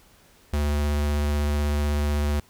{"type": "tone with vibrato", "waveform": "square", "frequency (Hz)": 73.42, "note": "D2", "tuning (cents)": 0, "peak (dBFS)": -22, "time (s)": [0.53, 2.4], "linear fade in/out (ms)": 5, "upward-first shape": "square", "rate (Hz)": 16, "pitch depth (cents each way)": 9, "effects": ["pink hiss -56 dBFS RMS until 2.49 s"]}